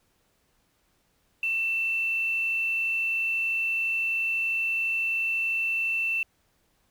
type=tone with quantisation; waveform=sine; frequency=2677 Hz; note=E7; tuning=26 cents sharp; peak=-24 dBFS; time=1.43-6.23 s; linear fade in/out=2 ms; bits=8; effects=pink hiss -69 dBFS RMS until 6.9 s